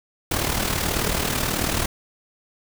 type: noise with amplitude modulation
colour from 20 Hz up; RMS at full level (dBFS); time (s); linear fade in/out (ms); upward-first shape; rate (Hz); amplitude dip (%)
pink; -21; 0.31-1.86; 5; sine; 38.4; 60
effects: none

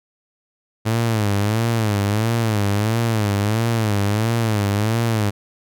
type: tone with vibrato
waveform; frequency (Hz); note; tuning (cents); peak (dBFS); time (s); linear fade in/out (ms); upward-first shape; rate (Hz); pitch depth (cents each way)
sawtooth; 108.1; A2; -30; -13; 0.85-5.31; 20; sine; 1.5; 130
effects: none

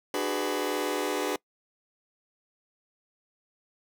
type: chord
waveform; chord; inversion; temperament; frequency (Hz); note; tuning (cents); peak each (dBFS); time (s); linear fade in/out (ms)
sawtooth; G# half-diminished seventh; second; just; 299 / 373.8 / 415.3 / 498.4; D4 / F#4 / G#4 / B4; +31 / +18 / 0 / +16; -29; 0.14-1.36; 2
effects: noise-tail reverb RT60 0.1 s tail -24 dB re dry

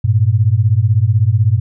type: beating tone pair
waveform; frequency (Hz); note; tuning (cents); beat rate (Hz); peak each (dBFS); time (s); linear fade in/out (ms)
sine; 100 / 116; G2 / A#2; +35 / -8; 16; -12 / -12; 0.04-1.6; 10
effects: none

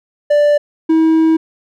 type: tone pair in turn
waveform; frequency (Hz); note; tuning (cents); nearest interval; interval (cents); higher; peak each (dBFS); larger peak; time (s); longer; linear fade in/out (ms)
triangle; 587.3 / 321.3; D5 / E4; 0 / -44; minor seventh; 1044; first; -6; neither; 0.3-0.58 / 0.89-1.37; second; 10
effects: none

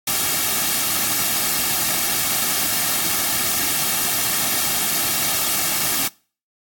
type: noise with comb filter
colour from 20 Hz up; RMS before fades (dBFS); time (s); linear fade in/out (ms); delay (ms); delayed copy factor
white; -20; 0.07-6.08; 5; 2; -0.6
effects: noise-tail reverb RT60 0.4 s tail -24 dB re dry + AAC 64 kbps

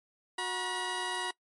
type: tone pair together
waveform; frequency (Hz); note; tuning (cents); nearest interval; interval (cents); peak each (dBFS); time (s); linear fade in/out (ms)
15% pulse; 365.2 / 960; F#4 / B5; -23 / -49; octave + perfect fourth; 1674; -31 / -27; 0.38-1.31; 5
effects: noise-tail reverb RT60 0.1 s tail -22 dB re dry + MP3 48 kbps

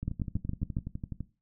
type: two click trains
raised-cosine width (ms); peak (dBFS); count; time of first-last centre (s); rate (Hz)
5; -23 / -18; 15 / 6; 0.03-1.206 / 0.08-0.769; 11.9 / 7.26
effects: noise-tail reverb RT60 0.3 s tail -17 dB re dry

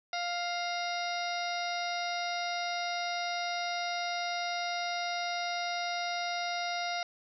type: harmonic tone with a mistuned harmonic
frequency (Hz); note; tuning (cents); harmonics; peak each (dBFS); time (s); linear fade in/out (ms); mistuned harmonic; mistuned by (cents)
700; F5; +4; 1 / 2 / 3 / 4 / 5 / 6 / 7 / 8; -34 / -40 / -39 / -45 / -42 / -47 / -43 / -45; 0.13-7.03; 2; 5; +110
effects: none

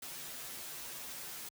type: noise with comb filter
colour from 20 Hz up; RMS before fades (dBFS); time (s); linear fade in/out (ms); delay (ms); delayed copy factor
white; -45; 0.02-1.49; 5; 10; -0.95
effects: high-pass 60 Hz 12 dB/octave

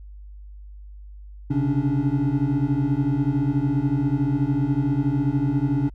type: tone cluster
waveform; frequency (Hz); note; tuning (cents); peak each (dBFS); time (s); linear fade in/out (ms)
triangle; 129.7 / 140.3 / 279.3 / 293.3; C3 / C#3 / C#4 / D4; -15 / +21 / +13 / -2; -23; 1.5-5.9; 10
effects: added 50 Hz sine -38 dBFS peak until 5.94 s

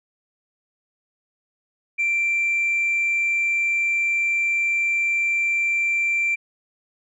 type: tone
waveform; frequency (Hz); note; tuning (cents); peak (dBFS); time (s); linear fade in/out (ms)
sine; 2354; D7; +3; -17; 1.98-6.36; 20
effects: tanh soft clip ceiling -16 dBFS

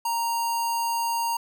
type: tone with notch filter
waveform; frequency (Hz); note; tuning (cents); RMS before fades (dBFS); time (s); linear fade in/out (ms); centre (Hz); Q
square; 930; A#5; -4; -26; 0.05-1.37; 5; 2000; 0.78
effects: none

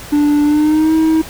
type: tone with pitch glide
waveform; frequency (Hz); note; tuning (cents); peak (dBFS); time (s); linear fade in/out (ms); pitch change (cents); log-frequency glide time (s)
triangle; 293.7 to 318.4; D4 to D#4; 0 to +40; -7; 0.12-1.22; 10; +140; 0.44-0.93
effects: added 60 Hz sine -41 dBFS peak until 1.29 s + pink hiss -32 dBFS RMS until 1.29 s

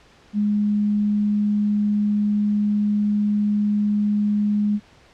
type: tone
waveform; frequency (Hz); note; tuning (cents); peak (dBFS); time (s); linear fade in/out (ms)
sine; 207.7; G#3; 0; -17; 0.33-4.8; 50
effects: pink hiss -52 dBFS RMS until 5.13 s + low-pass 5000 Hz 12 dB/octave

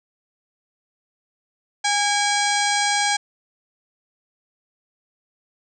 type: harmonic tone with a mistuned harmonic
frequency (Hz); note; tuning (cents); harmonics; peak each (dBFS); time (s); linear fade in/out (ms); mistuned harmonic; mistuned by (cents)
818; G#5; -26; 1 / 2 / 3 / 4 / 5 / 6 / 7 / 8 / 9 / 10; -22 / -25 / -27 / -28 / -29 / -30 / -30 / -31 / -32 / -32; 1.84-3.17; 10; 3; -110
effects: none

